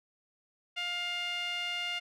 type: tone with band-pass filter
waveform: sawtooth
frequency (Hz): 705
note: F5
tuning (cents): +16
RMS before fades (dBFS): -35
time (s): 0.76-2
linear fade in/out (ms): 20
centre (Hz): 2600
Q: 4.1
effects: none